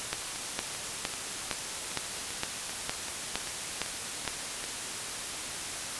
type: two click trains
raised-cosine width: 0.2 ms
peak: -11 / -20 dBFS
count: 10 / 12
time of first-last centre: 0.13-4.277 / 0.36-4.64 s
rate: 2.17 / 2.57 Hz
effects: white hiss -36 dBFS RMS until 5.99 s + resampled to 24000 Hz

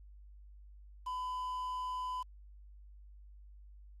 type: tone with quantisation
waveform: triangle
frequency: 1006 Hz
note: B5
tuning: 32 cents sharp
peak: -34 dBFS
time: 1.06-2.23 s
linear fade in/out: 10 ms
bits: 9
effects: added 50 Hz sine -52 dBFS peak until 4 s + low-pass 10000 Hz 12 dB/octave

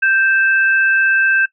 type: tone pair together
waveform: sine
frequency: 1569 / 2622 Hz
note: G6 / E7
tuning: +1 / -10 cents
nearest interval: major sixth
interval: 889 cents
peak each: -11 / -20 dBFS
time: 0.02-1.46 s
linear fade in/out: 10 ms
effects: noise-tail reverb RT60 0.1 s tail -18 dB re dry

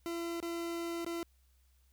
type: tone with dropouts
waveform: 40% pulse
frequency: 338.4 Hz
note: E4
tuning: 45 cents sharp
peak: -35 dBFS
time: 0.06-1.23 s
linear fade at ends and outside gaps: 0 ms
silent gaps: 0.402-0.427 / 1.047-1.064 s
effects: added 64 Hz sine -65 dBFS peak until 1.92 s + white hiss -75 dBFS RMS until 1.92 s

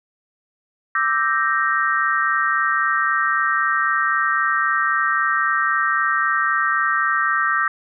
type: chord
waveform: sine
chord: E half-diminished seventh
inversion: third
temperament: equal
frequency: 1174.7 / 1318.5 / 1568 / 1864.7 Hz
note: D6 / E6 / G6 / Bb6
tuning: 0 / 0 / 0 / 0 cents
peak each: -22 dBFS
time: 0.95-7.68 s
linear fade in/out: 2 ms
effects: none

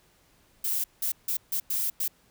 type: noise bursts at uneven times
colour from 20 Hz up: violet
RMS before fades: -28 dBFS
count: 6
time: 0.64-0.84 / 1.02-1.12 / 1.28-1.37 / 1.52-1.6 / 1.7-1.9 / 2-2.08 s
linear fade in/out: 5 ms
effects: pink hiss -63 dBFS RMS until 2.3 s

